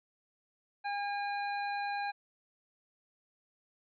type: harmonic tone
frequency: 811 Hz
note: G#5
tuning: 41 cents flat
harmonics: 1 / 2 / 3 / 5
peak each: -34 / -40 / -44 / -48 dBFS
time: 0.84-2.12 s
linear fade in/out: 20 ms
effects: none